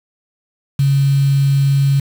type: tone with quantisation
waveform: sine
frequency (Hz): 138.59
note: C#3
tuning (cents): 0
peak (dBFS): -10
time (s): 0.79-2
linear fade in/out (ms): 5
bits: 5
effects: none